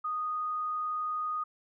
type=tone; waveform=sine; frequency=1239 Hz; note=D#6; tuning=8 cents flat; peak=-30 dBFS; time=0.04-1.44 s; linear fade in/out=10 ms; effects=none